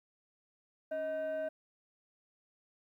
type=tone with frequency modulation; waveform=sine; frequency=629 Hz; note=D#5; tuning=19 cents sharp; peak=-32 dBFS; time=0.91-1.49 s; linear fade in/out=10 ms; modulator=908 Hz; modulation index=0.38; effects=tanh soft clip ceiling -31 dBFS + 12-bit